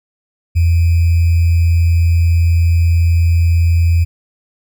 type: tone with sample-and-hold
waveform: sine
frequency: 84.2 Hz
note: E2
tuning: 37 cents sharp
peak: -8 dBFS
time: 0.55-4.05 s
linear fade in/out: 20 ms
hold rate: 2450 Hz
effects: none